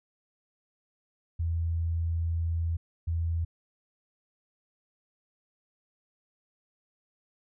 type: tone bursts at uneven times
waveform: sine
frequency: 83.2 Hz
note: E2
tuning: 17 cents sharp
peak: -26 dBFS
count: 2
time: 1.39-2.77 / 3.07-3.45 s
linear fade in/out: 10 ms
effects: none